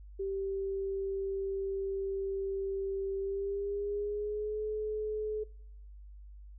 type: tone with pitch glide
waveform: sine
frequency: 390 to 427.8 Hz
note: G4 to A4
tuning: -9 to -49 cents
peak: -32 dBFS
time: 0.19-5.44 s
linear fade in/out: 10 ms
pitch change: +160 cents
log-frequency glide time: 3.19-4.63 s
effects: noise-tail reverb RT60 0.8 s tail -25 dB re dry + added 50 Hz sine -47 dBFS peak until 6.58 s